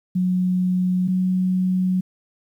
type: tone pair in turn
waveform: sine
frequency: 182.6 / 184.62 Hz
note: F#3 / F#3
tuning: -23 / -4 cents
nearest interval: unison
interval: 19 cents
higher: second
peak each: -17 dBFS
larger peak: neither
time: 0.15-1.08 / 1.08-2.01 s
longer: neither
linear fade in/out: 10 ms
effects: 9-bit